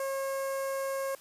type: tone with notch filter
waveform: sawtooth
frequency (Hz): 542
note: C#5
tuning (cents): -39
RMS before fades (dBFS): -33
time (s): 0-1.15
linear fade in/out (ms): 2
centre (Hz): 3500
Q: 0.55
effects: white hiss -55 dBFS RMS until 1.2 s + resampled to 32000 Hz